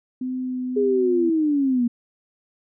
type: tone with vibrato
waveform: sine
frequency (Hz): 254.5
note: C4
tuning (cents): -48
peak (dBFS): -24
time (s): 0.21-1.3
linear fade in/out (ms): 5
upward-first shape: sine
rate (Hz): 1.7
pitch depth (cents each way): 11
type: linear sweep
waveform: sine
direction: down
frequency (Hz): 417.2 to 233.4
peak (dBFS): -17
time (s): 0.76-1.88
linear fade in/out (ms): 10
effects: none